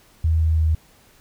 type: tone with pitch steps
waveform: sine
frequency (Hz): 80.4 / 79.8 / 79.2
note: E2 / D#2 / D#2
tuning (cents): -43 / +44 / +31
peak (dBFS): -15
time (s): 0.24-0.75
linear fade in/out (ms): 5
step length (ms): 170
effects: pink hiss -54 dBFS RMS until 1.2 s